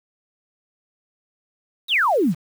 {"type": "exponential sweep", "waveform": "sine", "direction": "down", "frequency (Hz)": [4046, 138.59], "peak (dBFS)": -15, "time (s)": [1.88, 2.35], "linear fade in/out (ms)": 50, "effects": ["7-bit"]}